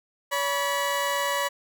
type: tone pair together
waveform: 20% pulse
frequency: 566.7 / 976 Hz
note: C#5 / B5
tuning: +38 / -21 cents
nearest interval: major sixth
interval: 941 cents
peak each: -22 dBFS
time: 0.31-1.49 s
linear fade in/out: 20 ms
effects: none